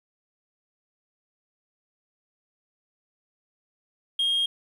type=tone; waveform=sine; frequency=3240 Hz; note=G#7; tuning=43 cents flat; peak=-19 dBFS; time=4.19-4.46 s; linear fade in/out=5 ms; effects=tanh soft clip ceiling -20 dBFS + 9-bit